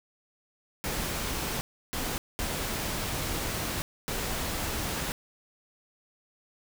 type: noise bursts at uneven times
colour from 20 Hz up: pink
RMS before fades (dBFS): -32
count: 4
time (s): 0.84-1.61 / 1.93-2.18 / 2.39-3.82 / 4.08-5.12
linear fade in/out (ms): 0
effects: none